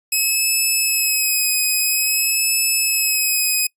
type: tone with vibrato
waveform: 5% pulse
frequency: 2560 Hz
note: D#7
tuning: 49 cents sharp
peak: -7 dBFS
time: 0.12-3.67 s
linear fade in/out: 5 ms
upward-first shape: sine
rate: 0.5 Hz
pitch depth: 30 cents each way
effects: noise-tail reverb RT60 0.1 s tail -24 dB re dry + resampled to 32000 Hz